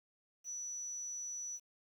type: tone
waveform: sine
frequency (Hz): 5920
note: F#8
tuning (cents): 0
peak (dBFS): -40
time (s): 0.44-1.6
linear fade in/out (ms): 50
effects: 11-bit